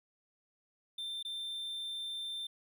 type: tone with dropouts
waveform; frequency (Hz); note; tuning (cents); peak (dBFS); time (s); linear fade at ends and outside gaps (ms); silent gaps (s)
triangle; 3573; A7; +26; -36; 0.98-2.47; 5; 1.228-1.249
effects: none